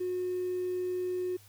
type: tone with hard clipping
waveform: triangle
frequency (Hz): 363.3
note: F#4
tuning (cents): -32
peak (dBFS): -30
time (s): 0-1.37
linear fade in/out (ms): 10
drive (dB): 3
effects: added 101 Hz sine -57 dBFS peak until 1.48 s + white hiss -59 dBFS RMS until 1.48 s